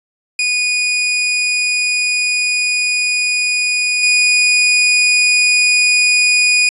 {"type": "tone with level steps", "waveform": "sawtooth", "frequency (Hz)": 2465, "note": "D#7", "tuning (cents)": -17, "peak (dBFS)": [-10, -6], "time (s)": [0.39, 6.69], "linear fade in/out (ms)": 2, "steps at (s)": 4.03, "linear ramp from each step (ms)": 2, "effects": ["resampled to 24000 Hz"]}